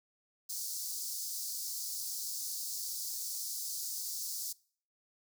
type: high-pass noise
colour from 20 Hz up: pink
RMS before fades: -39 dBFS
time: 0.49-4.53 s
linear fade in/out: 10 ms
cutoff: 4600 Hz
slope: 48 dB/octave
effects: noise-tail reverb RT60 0.5 s tail -23 dB re dry